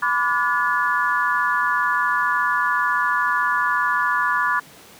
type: tone cluster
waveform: sine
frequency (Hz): 998 / 1163 / 1441 / 1716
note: B5 / D6 / F#6 / A6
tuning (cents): +18 / -17 / -46 / -44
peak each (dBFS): -23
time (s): 0.02-4.6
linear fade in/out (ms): 10
effects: pink hiss -45 dBFS RMS until 4.99 s + high-pass 150 Hz 12 dB/octave